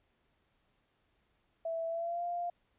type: tone with pitch glide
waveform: sine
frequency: 659 to 697.8 Hz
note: E5 to F5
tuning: -1 to -2 cents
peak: -33 dBFS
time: 1.65-2.5 s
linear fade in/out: 5 ms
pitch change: +99 cents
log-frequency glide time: 1.87-2.24 s
effects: pink hiss -75 dBFS RMS until 2.78 s + resampled to 8000 Hz